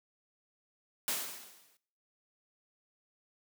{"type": "noise with exponential decay", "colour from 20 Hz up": "white", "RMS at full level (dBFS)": -31, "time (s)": [1.08, 1.77], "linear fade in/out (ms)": 1, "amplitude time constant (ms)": 150, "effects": ["noise-tail reverb RT60 0.6 s tail -20 dB re dry", "high-pass 200 Hz 12 dB/octave"]}